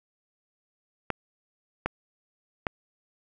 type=clicks; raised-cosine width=0.5 ms; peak=-11 dBFS; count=3; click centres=1.103 / 1.86 / 2.668 s; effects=none